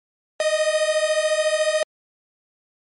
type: beating tone pair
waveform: 45% pulse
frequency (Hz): 613 / 627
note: D#5 / D#5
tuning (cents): -26 / +13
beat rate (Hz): 14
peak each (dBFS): -21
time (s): 0.4-1.83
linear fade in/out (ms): 2
effects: MP3 48 kbps